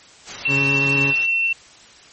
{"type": "noise", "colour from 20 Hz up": "white", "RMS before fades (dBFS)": -31, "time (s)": [0.25, 1.28], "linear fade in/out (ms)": 50}
{"type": "tone", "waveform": "sine", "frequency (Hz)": 2702, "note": "E7", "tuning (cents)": 42, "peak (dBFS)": -16, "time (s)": [0.45, 1.53], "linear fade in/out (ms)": 5}
{"type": "tone with vibrato", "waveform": "20% pulse", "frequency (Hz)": 138.59, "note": "C#3", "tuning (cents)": 0, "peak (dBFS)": -16, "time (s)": [0.47, 1.14], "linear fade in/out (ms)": 50, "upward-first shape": "sine", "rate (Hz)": 8.9, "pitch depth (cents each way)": 12}
{"effects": ["white hiss -46 dBFS RMS until 2.12 s", "MP3 32 kbps"]}